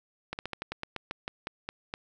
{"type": "slowing click train", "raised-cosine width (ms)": 0.3, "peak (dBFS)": -18, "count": 13, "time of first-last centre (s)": [0.33, 1.939], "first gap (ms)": 59, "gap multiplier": 1.14, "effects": []}